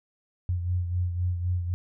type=beating tone pair; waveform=sine; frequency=88.7 / 92.6 Hz; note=F2 / F#2; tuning=+27 / +2 cents; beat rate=3.9 Hz; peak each=-25 / -34 dBFS; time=0.49-1.74 s; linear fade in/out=0 ms; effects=none